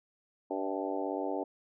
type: harmonic tone with a mistuned harmonic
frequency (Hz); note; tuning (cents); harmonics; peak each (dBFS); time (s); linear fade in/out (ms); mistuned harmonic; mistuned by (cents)
96.9; G2; -20; 3 / 4 / 5 / 6 / 7 / 8 / 9; -37 / -38 / -39 / -40 / -40 / -41 / -42; 0.5-1.44; 10; 7; -38
effects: none